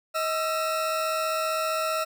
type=tone pair together; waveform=40% pulse; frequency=633 / 1341.3 Hz; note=D#5 / E6; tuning=+30 / +30 cents; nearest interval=octave + minor second; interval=1300 cents; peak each=-27 dBFS; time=0.14-2.05 s; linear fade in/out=20 ms; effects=none